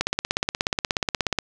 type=click train; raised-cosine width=0.2 ms; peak=-4 dBFS; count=24; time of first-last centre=0.01-1.387 s; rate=16.7 Hz; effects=none